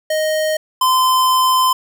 square tone pair in turn, 622.3 / 1029.1 Hz, D#5 / C6, 0 / -29 cents, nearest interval major sixth, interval 871 cents, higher second, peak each -16 / -12 dBFS, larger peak second, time 0.1-0.57 / 0.81-1.73 s, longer second, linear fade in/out 5 ms, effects none

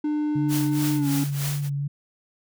triangle tone with pitch glide, 300 to 279.9 Hz, D4 to C#4, +37 to +17 cents, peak -20 dBFS, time 0.04-1.24 s, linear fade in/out 5 ms, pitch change -120 cents, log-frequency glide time 0.97-1.09 s
sine tone with vibrato, 142.8 Hz, D3, 48 cents flat, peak -24 dBFS, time 0.35-1.88 s, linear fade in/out 10 ms, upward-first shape sine, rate 2.7 Hz, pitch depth 22 cents each way
white noise with tremolo, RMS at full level -30 dBFS, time 0.48-1.7 s, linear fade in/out 50 ms, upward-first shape triangle, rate 3.3 Hz, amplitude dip 90%
effects none

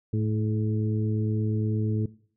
harmonic tone with a mistuned harmonic, 108.6 Hz, A2, 22 cents flat, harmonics 1 / 2 / 3 / 4, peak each -24 / -30 / -34 / -36 dBFS, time 0.13-2.06 s, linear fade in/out 5 ms, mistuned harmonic 4, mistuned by -24 cents, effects noise-tail reverb RT60 0.5 s tail -20 dB re dry

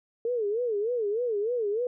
sine tone with vibrato, 447.2 Hz, A4, 28 cents sharp, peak -25 dBFS, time 0.25-1.87 s, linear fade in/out 2 ms, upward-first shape sine, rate 3.3 Hz, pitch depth 180 cents each way, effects none

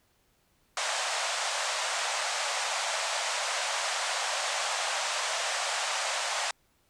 pink band-pass noise, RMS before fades -31 dBFS, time 0.77-6.51 s, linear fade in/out 2 ms, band 580 to 8700 Hz, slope 48 dB/octave, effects pink hiss -69 dBFS RMS until 6.89 s

